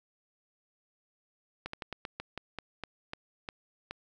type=slowing click train; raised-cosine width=0.3 ms; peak=-21 dBFS; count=12; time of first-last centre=1.66-3.91 s; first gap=74 ms; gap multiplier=1.19; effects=none